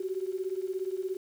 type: beating tone pair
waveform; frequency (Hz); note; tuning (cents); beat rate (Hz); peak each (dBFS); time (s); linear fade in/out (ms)
sine; 370 / 387; F#4 / G4; 0 / -22; 17; -33 / -34; 0-1.17; 5
effects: 9-bit